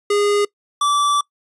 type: tone pair in turn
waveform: square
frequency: 410.1 / 1159.9 Hz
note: G#4 / D6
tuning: -22 / -22 cents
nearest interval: octave + tritone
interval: 1800 cents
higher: second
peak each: -15 dBFS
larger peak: neither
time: 0.1-0.45 / 0.81-1.21 s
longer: second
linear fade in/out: 5 ms
effects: noise-tail reverb RT60 0.1 s tail -23 dB re dry + resampled to 24000 Hz